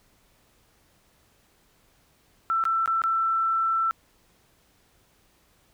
sine tone with dropouts, 1335 Hz, E6, 22 cents sharp, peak -21 dBFS, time 2.5-3.91 s, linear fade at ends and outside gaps 0 ms, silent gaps 2.639-2.653 / 2.859-2.876 / 3.018-3.038 s, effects pink hiss -63 dBFS RMS until 5.73 s

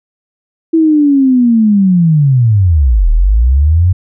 sine linear two-way sweep, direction down then up, 329.6 to 36.71 to 93.7 Hz, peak -5 dBFS, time 0.73-3.93 s, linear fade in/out 10 ms, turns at 3.1 s, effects none

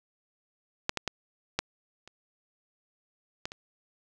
clicks, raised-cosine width 0.2 ms, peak -8 / -12 / -12 / -9 / -30 / -16 / -24 dBFS, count 7, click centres 0.894 / 0.973 / 1.077 / 1.59 / 2.076 / 3.455 / 3.519 s, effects none

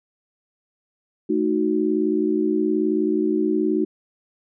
sine chord, D# diminished, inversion second, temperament equal with one note detuned, 218.4 / 311.1 / 370 Hz, A3 / D#4 / F#4, -13 / 0 / 0 cents, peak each -25 / -21 / -22 dBFS, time 1.29-3.85 s, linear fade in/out 10 ms, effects none

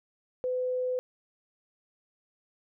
sine tone, 505 Hz, B4, 39 cents sharp, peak -27 dBFS, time 0.44-0.99 s, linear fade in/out 0 ms, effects none

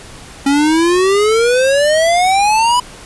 square exponential sweep, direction up, 273.8 to 999 Hz, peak -10 dBFS, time 0.46-2.8 s, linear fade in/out 5 ms, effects pink hiss -35 dBFS RMS until 3.05 s + resampled to 24000 Hz

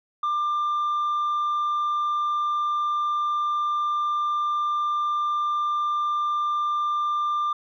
sine tone, 1192 Hz, D6, 25 cents sharp, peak -19 dBFS, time 0.23-7.53 s, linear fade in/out 5 ms, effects tanh soft clip ceiling -21 dBFS

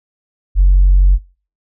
sine tone, 46.25 Hz, F#1, in tune, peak -4 dBFS, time 0.55-1.19 s, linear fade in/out 50 ms, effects noise-tail reverb RT60 0.4 s tail -25 dB re dry + tanh soft clip ceiling -2 dBFS

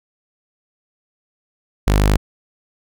sawtooth tone, 50.6 Hz, G#1, 44 cents flat, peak -8 dBFS, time 1.87-2.17 s, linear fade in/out 5 ms, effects none

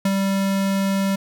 square tone with ADSR envelope, 195.2 Hz, G3, 7 cents flat, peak -16 dBFS, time 0.05-1.16 s, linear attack 5 ms, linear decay 40 ms, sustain -3 dB, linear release 9 ms, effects none

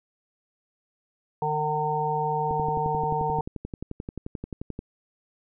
harmonic tone, 152.1 Hz, D#3, 39 cents flat, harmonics 1 / 3 / 5 / 6, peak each -31 / -30 / -29 / -27 dBFS, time 1.42-3.41 s, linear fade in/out 2 ms
click train, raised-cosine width 3 ms, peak -20 dBFS, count 27, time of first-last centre 2.51-4.791 s, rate 11.4 Hz
effects none

